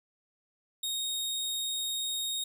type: tone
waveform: sawtooth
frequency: 3729 Hz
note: A#7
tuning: in tune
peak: -28 dBFS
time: 0.83-2.44 s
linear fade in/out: 5 ms
effects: none

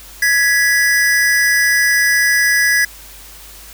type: tone pair together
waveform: square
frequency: 1672 / 1966 Hz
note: G#6 / B6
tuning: +11 / -8 cents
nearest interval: minor third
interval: 281 cents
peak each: -14 / -15 dBFS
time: 0.22-2.85 s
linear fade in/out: 5 ms
effects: added 50 Hz sine -41 dBFS peak until 3.73 s + white hiss -38 dBFS RMS until 3.73 s

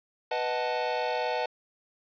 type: chord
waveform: square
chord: B dominant seventh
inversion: none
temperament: equal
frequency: 493.9 / 622.3 / 740 / 880 Hz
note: B4 / D#5 / F#5 / A5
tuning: 0 / 0 / 0 / 0 cents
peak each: -33 / -34 / -35 / -33 dBFS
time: 0.31-1.46 s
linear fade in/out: 5 ms
effects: resampled to 11025 Hz + 9-bit

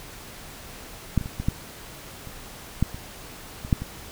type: clicks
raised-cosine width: 5 ms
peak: -7 / -20 / -21 / -16 / -9 / -27 / -7 / -23 / -22 / -6 / -19 dBFS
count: 11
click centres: 1.177 / 1.212 / 1.259 / 1.4 / 1.485 / 2.273 / 2.826 / 2.945 / 3.649 / 3.728 / 3.82 s
effects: pink hiss -42 dBFS RMS until 4.11 s

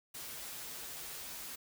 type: noise with comb filter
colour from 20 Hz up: white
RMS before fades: -45 dBFS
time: 0.14-1.56 s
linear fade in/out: 10 ms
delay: 10 ms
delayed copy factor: -0.65
effects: none

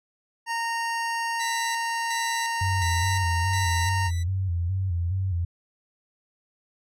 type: tone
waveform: 25% pulse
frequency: 924 Hz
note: A#5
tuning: 16 cents flat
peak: -22 dBFS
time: 0.46-4.11 s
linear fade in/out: 50 ms
type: tone with tremolo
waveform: 10% pulse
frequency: 1975.5 Hz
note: B6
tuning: in tune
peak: -20 dBFS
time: 1.39-4.24 s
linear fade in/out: 20 ms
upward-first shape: square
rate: 1.4 Hz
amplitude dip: 70%
type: tone with vibrato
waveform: sine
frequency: 90.4 Hz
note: F#2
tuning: 40 cents flat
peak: -23 dBFS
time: 2.61-5.45 s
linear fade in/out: 5 ms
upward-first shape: square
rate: 2.4 Hz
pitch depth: 87 cents each way
effects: low-pass 9000 Hz 12 dB/octave

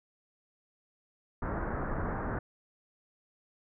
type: low-pass noise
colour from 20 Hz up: pink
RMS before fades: -34 dBFS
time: 1.42-2.39 s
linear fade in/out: 5 ms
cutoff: 1700 Hz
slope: 48 dB/octave
effects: none

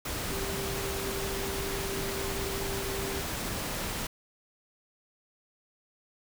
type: tone in noise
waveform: sine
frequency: 392 Hz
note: G4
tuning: in tune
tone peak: -36 dBFS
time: 0.31-3.21 s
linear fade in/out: 5 ms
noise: pink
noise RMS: -34 dBFS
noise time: 0.05-4.07 s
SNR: -5 dB
effects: none

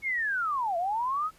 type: linear two-way sweep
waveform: sine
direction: down then up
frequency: 2217 to 661 to 1308 Hz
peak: -26 dBFS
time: 0.02-1.31 s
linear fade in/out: 50 ms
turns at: 0.77 s
effects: pink hiss -59 dBFS RMS until 1.38 s + resampled to 32000 Hz

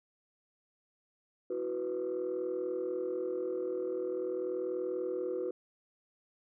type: chord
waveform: sine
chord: E suspended second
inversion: none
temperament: equal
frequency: 329.6 / 370 / 493.9 Hz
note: E4 / F#4 / B4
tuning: 0 / 0 / 0 cents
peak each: -40 / -34 / -35 dBFS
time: 1.5-5.51 s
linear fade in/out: 5 ms
effects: tanh soft clip ceiling -27 dBFS

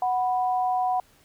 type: tone pair together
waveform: sine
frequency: 740 / 987.8 Hz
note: F#5 / B5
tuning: 0 / 0 cents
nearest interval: perfect fourth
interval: 500 cents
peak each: -22 / -30 dBFS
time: 0.02-1 s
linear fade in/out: 2 ms
effects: pink hiss -59 dBFS RMS until 1.24 s

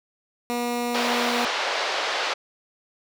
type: tone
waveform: 15% pulse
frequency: 240.8 Hz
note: B3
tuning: 44 cents flat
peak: -18 dBFS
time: 0.5-1.45 s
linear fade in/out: 0 ms
type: band-pass noise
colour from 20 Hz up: pink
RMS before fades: -26 dBFS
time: 0.94-2.34 s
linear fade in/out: 10 ms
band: 510 to 5000 Hz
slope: 24 dB/octave
effects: none

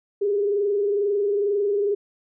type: tone with frequency modulation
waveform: sine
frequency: 406.6 Hz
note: G#4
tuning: 37 cents flat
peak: -19 dBFS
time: 0.21-1.95 s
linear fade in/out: 10 ms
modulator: 22.2 Hz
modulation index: 0.61
effects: none

